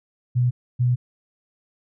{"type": "tone pair in turn", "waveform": "sine", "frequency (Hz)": [123.47, 123.47], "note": ["B2", "B2"], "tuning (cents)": [0, 0], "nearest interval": "unison", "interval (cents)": 0, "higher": "neither", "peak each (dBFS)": [-16, -16], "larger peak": "neither", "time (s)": [[0.35, 0.51], [0.79, 0.96]], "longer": "second", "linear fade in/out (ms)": 20, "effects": []}